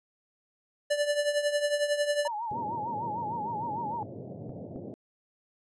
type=tone with tremolo; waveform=square; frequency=585 Hz; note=D5; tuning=7 cents flat; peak=-23 dBFS; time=0.9-2.28 s; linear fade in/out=10 ms; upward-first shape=triangle; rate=11 Hz; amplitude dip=75%
type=tone with vibrato; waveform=sine; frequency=889 Hz; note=A5; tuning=18 cents sharp; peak=-31 dBFS; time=2.25-4.03 s; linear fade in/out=2 ms; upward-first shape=sine; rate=6.6 Hz; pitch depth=120 cents each way
type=band-pass noise; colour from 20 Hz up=pink; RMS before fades=-41 dBFS; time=2.51-4.94 s; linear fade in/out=0 ms; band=100 to 650 Hz; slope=48 dB/octave
type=clicks; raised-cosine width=2 ms; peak=-28 dBFS; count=2; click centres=4.494 / 4.76 s
effects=resampled to 24000 Hz